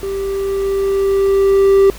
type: tone with level ramp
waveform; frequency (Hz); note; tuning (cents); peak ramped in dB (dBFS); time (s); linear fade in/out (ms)
triangle; 392; G4; 0; -17 to -4; 0.03-1.9; 0
effects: added 50 Hz sine -32 dBFS peak until 1.98 s + pink hiss -36 dBFS RMS until 1.98 s